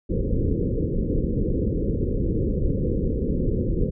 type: low-pass noise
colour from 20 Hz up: pink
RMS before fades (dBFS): -23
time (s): 0.09-3.91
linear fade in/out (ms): 20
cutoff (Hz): 520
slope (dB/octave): 96
effects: none